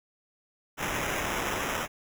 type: noise with sample-and-hold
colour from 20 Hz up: blue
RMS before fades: -31 dBFS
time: 0.77-1.88 s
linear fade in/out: 50 ms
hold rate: 4410 Hz
effects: none